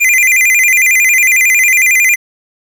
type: tone with vibrato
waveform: square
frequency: 2217 Hz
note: C#7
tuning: in tune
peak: -7 dBFS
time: 0-2.16 s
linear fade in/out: 20 ms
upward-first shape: square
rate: 11 Hz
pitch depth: 140 cents each way
effects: 7-bit